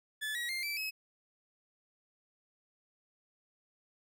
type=tone with pitch steps; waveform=30% pulse; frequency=1732 / 1910.7 / 2108 / 2325 / 2565 Hz; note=A6 / A#6 / C7 / D7 / E7; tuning=-28 / +42 / +12 / -18 / -48 cents; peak=-32 dBFS; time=0.21-0.91 s; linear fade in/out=20 ms; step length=140 ms; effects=none